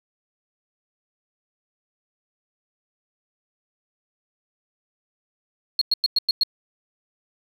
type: tone bursts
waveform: sine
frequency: 4299 Hz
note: C8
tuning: 46 cents sharp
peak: -14 dBFS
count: 6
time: 5.79-6.434 s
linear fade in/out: 2 ms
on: 24 ms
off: 100 ms
effects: tanh soft clip ceiling -12 dBFS + 9-bit